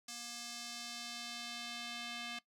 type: tone with band-pass filter sweep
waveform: square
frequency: 237.4 Hz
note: A#3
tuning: 32 cents sharp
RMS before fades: -45 dBFS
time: 0.08-2.39 s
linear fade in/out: 5 ms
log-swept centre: 6100 to 3100 Hz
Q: 1.4
effects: noise-tail reverb RT60 0.1 s tail -19 dB re dry